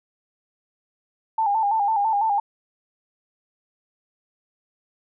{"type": "tone with vibrato", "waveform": "sine", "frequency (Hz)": 848, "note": "G#5", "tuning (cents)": 36, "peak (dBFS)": -18, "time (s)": [1.38, 2.4], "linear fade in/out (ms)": 5, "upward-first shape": "square", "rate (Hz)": 6, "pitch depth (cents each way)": 80, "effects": []}